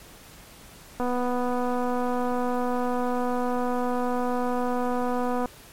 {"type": "click train", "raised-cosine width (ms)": 1, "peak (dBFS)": -15, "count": 1102, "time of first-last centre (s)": [1, 5.457], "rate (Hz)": 247, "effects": ["pink hiss -48 dBFS RMS until 5.72 s", "MP3 64 kbps"]}